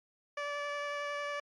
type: tone with vibrato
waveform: 15% pulse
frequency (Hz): 579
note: D5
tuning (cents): -25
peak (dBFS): -28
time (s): 0.37-1.4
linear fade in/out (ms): 5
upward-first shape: triangle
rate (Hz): 11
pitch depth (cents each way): 10
effects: low-pass 4000 Hz 12 dB/octave + MP3 64 kbps